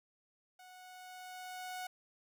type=tone with level ramp; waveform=sawtooth; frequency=736 Hz; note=F#5; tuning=9 cents flat; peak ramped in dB=-51 to -36 dBFS; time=0.59-1.87 s; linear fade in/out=5 ms; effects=none